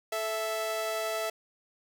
sawtooth tone pair together, 436.3 / 660 Hz, A4 / E5, -15 / +2 cents, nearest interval perfect fifth, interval 717 cents, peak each -33 / -27 dBFS, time 0.12-1.3 s, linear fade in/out 5 ms, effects none

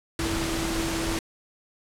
sine tone in noise, 329.6 Hz, E4, in tune, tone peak -29 dBFS, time 0.19-1.19 s, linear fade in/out 2 ms, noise pink, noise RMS -29 dBFS, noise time 0.19-1.19 s, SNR -3 dB, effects low-pass 10000 Hz 12 dB/octave

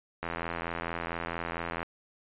click train, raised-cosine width 0.5 ms, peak -18 dBFS, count 136, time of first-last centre 0.23-1.83 s, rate 84.4 Hz, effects resampled to 8000 Hz

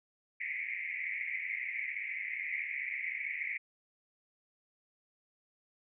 pink band-pass noise, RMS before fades -38 dBFS, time 0.4-3.58 s, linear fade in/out 10 ms, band 2000 to 2300 Hz, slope 96 dB/octave, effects none

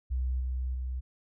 sine tone with level steps, 63.5 Hz, B1, 49 cents sharp, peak -27 / -29 / -31 dBFS, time 0.1-1.01 s, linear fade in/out 20 ms, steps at 0.4 / 0.74 s, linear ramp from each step 5 ms, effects none

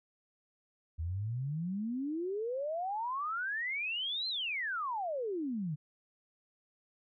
sine exponential two-way sweep, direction up then down, 77.3 to 4196 to 141.7 Hz, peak -33 dBFS, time 0.98-5.76 s, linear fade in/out 20 ms, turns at 4.28 s, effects none

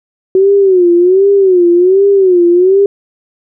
sine tone with vibrato, 371.9 Hz, F#4, 9 cents sharp, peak -4 dBFS, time 0.35-2.86 s, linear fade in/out 2 ms, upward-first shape sine, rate 1.3 Hz, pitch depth 130 cents each way, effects none

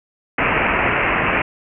white low-pass noise, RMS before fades -18 dBFS, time 0.38-1.42 s, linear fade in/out 5 ms, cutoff 2700 Hz, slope 96 dB/octave, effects none

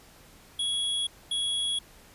square tone pair in turn, 3340 / 3340 Hz, G#7 / G#7, +9 / +9 cents, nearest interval unison, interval 0 cents, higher neither, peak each -27 dBFS, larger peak neither, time 0.59-1.07 / 1.31-1.79 s, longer neither, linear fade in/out 5 ms, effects pink hiss -54 dBFS RMS until 2.14 s + resampled to 32000 Hz

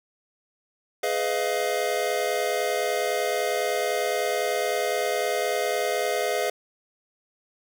square chord, F half-diminished seventh, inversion first, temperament just, 419.1 / 502.9 / 628.6 / 698.5 Hz, Ab4 / Cb5 / Eb5 / F5, +16 / +31 / +18 / 0 cents, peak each -30 dBFS, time 1.03-6.5 s, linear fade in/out 5 ms, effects none

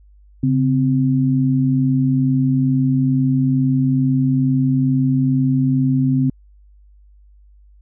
sine tone pair together, 137.73 / 260 Hz, C#3 / C4, -11 / -11 cents, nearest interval major seventh, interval 1100 cents, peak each -16 dBFS, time 0.43-6.3 s, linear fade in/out 5 ms, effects added 50 Hz sine -45 dBFS peak until 7.81 s

